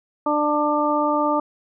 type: harmonic tone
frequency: 297.2 Hz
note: D4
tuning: 21 cents sharp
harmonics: 1 / 2 / 3 / 4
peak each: -23 / -23 / -23 / -23 dBFS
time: 0.26-1.4 s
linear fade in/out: 5 ms
effects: none